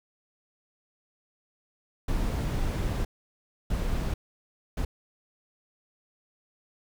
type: noise bursts at uneven times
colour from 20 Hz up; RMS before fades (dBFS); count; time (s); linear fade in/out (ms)
brown; -28; 3; 2.08-3.05 / 3.7-4.14 / 4.77-4.85; 5
effects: none